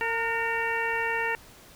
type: harmonic tone with a mistuned harmonic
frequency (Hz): 457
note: A#4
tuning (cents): -34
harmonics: 1 / 2 / 3 / 4 / 5 / 6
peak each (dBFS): -33 / -31 / -36 / -29 / -36 / -35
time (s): 0.01-1.35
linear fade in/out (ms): 0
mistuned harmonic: 3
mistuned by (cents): +62
effects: pink hiss -51 dBFS RMS until 1.75 s